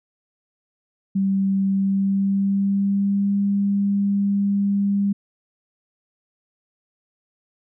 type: tone with pitch glide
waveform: sine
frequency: 194.4 to 200.1 Hz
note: G3 to G3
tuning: -14 to +36 cents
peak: -17 dBFS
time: 1.15-5.13 s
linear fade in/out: 10 ms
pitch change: +50 cents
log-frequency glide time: 1.68-3.37 s
effects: none